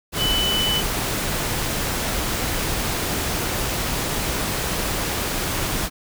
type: tone in noise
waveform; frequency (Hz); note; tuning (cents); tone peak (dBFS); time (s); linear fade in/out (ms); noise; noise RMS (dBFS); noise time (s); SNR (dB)
sine; 2994; F#7; +20; -20; 0.17-0.83; 50; pink; -24; 0.12-5.9; +1
effects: none